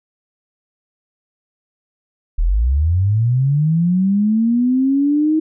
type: linear sweep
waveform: sine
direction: up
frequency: 35.41 to 317.6 Hz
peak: -12 dBFS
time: 2.38-5.4 s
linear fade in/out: 10 ms
effects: none